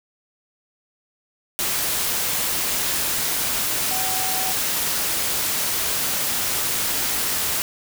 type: tone in noise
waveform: sine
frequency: 753 Hz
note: F#5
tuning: 30 cents sharp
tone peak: -29 dBFS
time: 3.91-4.52 s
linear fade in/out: 0 ms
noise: white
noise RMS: -23 dBFS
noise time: 1.59-7.62 s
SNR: -9 dB
effects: none